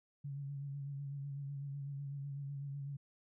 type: tone with vibrato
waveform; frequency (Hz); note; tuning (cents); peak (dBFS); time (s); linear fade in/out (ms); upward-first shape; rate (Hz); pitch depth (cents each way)
sine; 140.3; C#3; +21; -40; 0.24-2.97; 10; sine; 8; 35
effects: none